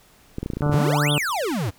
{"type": "clicks", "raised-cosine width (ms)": 3, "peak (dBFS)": -14, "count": 10, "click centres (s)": [0.384, 0.43, 0.461, 0.502, 0.535, 0.57, 0.608, 0.664, 0.696, 0.743]}
{"type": "harmonic tone", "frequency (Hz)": 146.83, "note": "D3", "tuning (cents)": 0, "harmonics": [1, 2, 3, 4, 5, 6, 7, 8, 9, 10], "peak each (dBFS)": [-20, -27, -31, -29, -35, -34, -39, -36, -37, -38], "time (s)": [0.62, 1.18], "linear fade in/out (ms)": 0}
{"type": "exponential two-way sweep", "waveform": "square", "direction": "up then down", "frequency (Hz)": [87.31, 3729, 87.31], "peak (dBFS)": -23, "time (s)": [0.71, 1.71], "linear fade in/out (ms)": 20, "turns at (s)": 1.12}
{"effects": ["pink hiss -54 dBFS RMS until 1.78 s"]}